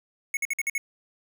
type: tone bursts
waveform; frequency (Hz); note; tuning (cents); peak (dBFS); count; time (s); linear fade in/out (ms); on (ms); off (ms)
square; 2200; C#7; -14; -25; 6; 0.34-0.78; 2; 30; 52
effects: none